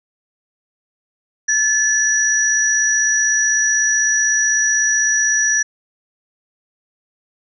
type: tone pair together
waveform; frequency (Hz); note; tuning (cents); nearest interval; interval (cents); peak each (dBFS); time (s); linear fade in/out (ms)
sine; 1731 / 5822; A6 / F#8; -29 / -29; octave + major sixth; 2100; -16; 1.48-5.63; 10
effects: none